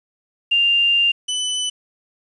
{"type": "tone pair in turn", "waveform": ["sine", "sawtooth"], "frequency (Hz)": [2794, 2998], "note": ["F7", "F#7"], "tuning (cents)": [0, 22], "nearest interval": "minor second", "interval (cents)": 122, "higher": "second", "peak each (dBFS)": [-13, -17], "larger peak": "first", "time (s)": [[0.51, 1.12], [1.28, 1.7]], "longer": "first", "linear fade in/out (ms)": 10, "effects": ["resampled to 24000 Hz", "8-bit"]}